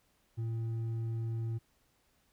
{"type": "tone with hard clipping", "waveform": "sine", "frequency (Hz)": 113.9, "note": "A#2", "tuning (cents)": -40, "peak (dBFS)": -34, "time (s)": [0.37, 1.59], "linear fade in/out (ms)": 20, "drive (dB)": 4, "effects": ["pink hiss -72 dBFS RMS until 2.32 s"]}